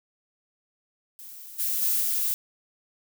violet noise with level steps, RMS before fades -43 / -27 / -24 / -26 dBFS, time 1.19-2.34 s, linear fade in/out 0 ms, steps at 1.58 / 1.81 / 2 s, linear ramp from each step 20 ms, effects none

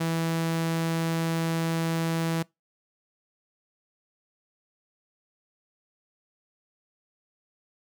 sawtooth tone, 164.4 Hz, E3, 4 cents flat, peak -21 dBFS, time 0-2.43 s, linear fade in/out 10 ms, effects noise-tail reverb RT60 0.2 s tail -24 dB re dry

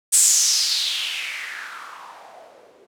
violet noise with low-pass filter sweep, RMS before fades -23 dBFS, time 0.12-2.87 s, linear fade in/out 20 ms, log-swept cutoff 8600 to 400 Hz, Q 4.1, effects none

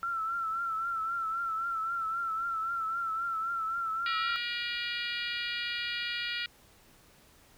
sine tone with vibrato, 1344 Hz, E6, 33 cents sharp, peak -30 dBFS, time 0.03-4.36 s, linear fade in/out 0 ms, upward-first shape triangle, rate 3.8 Hz, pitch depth 66 cents each way
harmonic tone, 477.3 Hz, A#4, 41 cents sharp, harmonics 3 / 4 / 5 / 6 / 7 / 8 / 9 / 10, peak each -39 / -39 / -38 / -39 / -42 / -43 / -44 / -45 dBFS, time 4.06-6.46 s, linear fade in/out 2 ms
effects pink hiss -60 dBFS RMS until 7.57 s

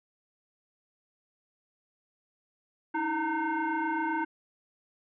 sine tone with frequency modulation, 293.7 Hz, D4, in tune, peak -27 dBFS, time 2.94-4.25 s, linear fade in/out 10 ms, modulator 615 Hz, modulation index 2.1, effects none

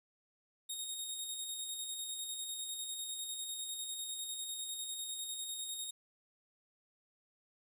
15% pulse tone with tremolo, 3728 Hz, A#7, 1 cent flat, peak -31 dBFS, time 0.69-5.91 s, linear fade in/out 10 ms, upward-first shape square, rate 10 Hz, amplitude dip 30%, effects resampled to 32000 Hz + 11-bit

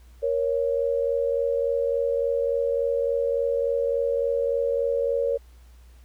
sine tone pair together, 470.9 / 554.4 Hz, A#4 / C#5, +18 / 0 cents, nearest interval minor third, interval 282 cents, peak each -24 dBFS, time 0.22-5.38 s, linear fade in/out 20 ms, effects added 60 Hz sine -47 dBFS peak until 6.04 s + pink hiss -61 dBFS RMS until 6.04 s

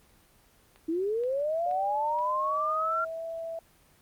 click train, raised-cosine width 0.3 ms, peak -36 dBFS, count 4, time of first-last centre 0.76-2.189 s, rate 2.1 Hz
sine linear sweep, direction up, 311.9 to 1389 Hz, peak -26 dBFS, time 0.88-3.05 s, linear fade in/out 10 ms
sine tone with pitch glide, 587.3 to 659.2 Hz, D5 to E5, 0 to 0 cents, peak -33 dBFS, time 1.66-3.59 s, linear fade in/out 2 ms, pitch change +200 cents, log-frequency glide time 1.9-3.24 s
effects pink hiss -61 dBFS RMS until 4.01 s + Opus 24 kbps

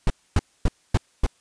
brown noise bursts, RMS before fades -17 dBFS, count 5, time 0.07-1.265 s, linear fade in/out 2 ms, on 31 ms, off 260 ms, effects white hiss -62 dBFS RMS until 1.4 s + resampled to 22050 Hz

